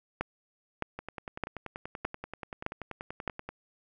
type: two click trains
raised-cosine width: 0.5 ms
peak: -15 / -23 dBFS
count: 6 / 27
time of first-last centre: 0.21-3.277 / 0.99-3.49 s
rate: 1.63 / 10.4 Hz
effects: none